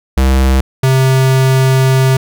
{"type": "tone pair in turn", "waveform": "square", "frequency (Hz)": [65.9, 131.88], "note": ["C2", "C3"], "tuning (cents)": [13, 14], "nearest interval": "octave", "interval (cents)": 1201, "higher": "second", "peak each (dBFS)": -8, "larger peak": "neither", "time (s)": [[0.17, 0.61], [0.83, 2.17]], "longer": "second", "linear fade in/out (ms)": 5, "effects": []}